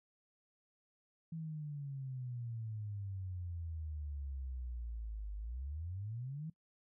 sine exponential two-way sweep, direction down then up, 164.81 to 50.2 to 164.81 Hz, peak -40 dBFS, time 1.32-6.5 s, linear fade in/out 5 ms, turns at 5.35 s, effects noise-tail reverb RT60 0.1 s tail -20 dB re dry

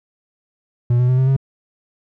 triangle tone with pitch steps, 120.9 / 124.23 / 127.65 / 131.16 / 134.77 Hz, B2 / B2 / C3 / C3 / C#3, -36 / +11 / -42 / +5 / -48 cents, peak -10 dBFS, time 0.9-1.365 s, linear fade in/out 5 ms, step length 93 ms, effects none

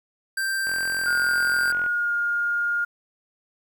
square tone, 1571 Hz, G6, 3 cents sharp, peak -24 dBFS, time 0.37-1.72 s, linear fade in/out 5 ms
click train, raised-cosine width 0.5 ms, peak -22 dBFS, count 53, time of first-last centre 0.67-1.863 s, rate 43.6 Hz
sine tone with pitch glide, 1439 to 1417.6 Hz, F#6 to F6, -49 to +25 cents, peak -21 dBFS, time 1.06-2.85 s, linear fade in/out 10 ms, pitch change -26 cents, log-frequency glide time 1.86-2.13 s
effects 9-bit

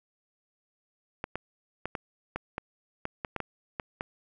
clicks, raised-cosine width 0.5 ms, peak -17 dBFS, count 12, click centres 1.241 / 1.356 / 1.856 / 1.952 / 2.36 / 2.581 / 3.054 / 3.248 / 3.363 / 3.403 / 3.798 / 4.009 s, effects none

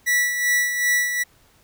45% pulse tone with tremolo, 1950 Hz, B6, 23 cents flat, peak -16 dBFS, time 0.06-1.24 s, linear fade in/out 20 ms, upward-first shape sine, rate 2.6 Hz, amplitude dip 55%, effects pink hiss -57 dBFS RMS until 1.63 s

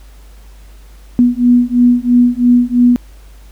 sine beating tone pair, 242.5 / 245.5 Hz, B3 / B3, -31 / -10 cents, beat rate 3 Hz, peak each -10 dBFS, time 1.19-2.96 s, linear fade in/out 0 ms, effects added 50 Hz sine -35 dBFS peak until 3.51 s + pink hiss -48 dBFS RMS until 3.51 s

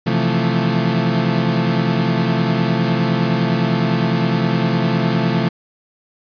35% pulse chord, F major seventh, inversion second, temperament equal, 130.81 / 164.81 / 174.61 / 220 Hz, C3 / E3 / F3 / A3, 0 / 0 / 0 / 0 cents, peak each -19 dBFS, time 0.06-5.49 s, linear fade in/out 10 ms, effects resampled to 11025 Hz

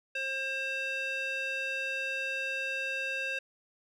square tone with band-pass filter, 534 Hz, C5, 35 cents sharp, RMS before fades -34 dBFS, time 0.15-3.39 s, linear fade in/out 5 ms, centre 2300 Hz, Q 5.3, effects none

